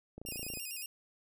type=click train; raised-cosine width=2 ms; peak=-32 dBFS; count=12; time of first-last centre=0.18-0.573 s; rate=28 Hz
type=tone with vibrato; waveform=5% pulse; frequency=2637 Hz; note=E7; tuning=in tune; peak=-31 dBFS; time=0.26-0.86 s; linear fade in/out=2 ms; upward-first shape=square; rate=8.9 Hz; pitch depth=89 cents each way
effects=none